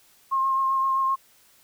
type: tone with vibrato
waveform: sine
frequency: 1069 Hz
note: C6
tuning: 37 cents sharp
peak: -20 dBFS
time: 0.31-1.16 s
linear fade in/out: 20 ms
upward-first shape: triangle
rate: 7.7 Hz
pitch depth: 20 cents each way
effects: white hiss -58 dBFS RMS until 1.63 s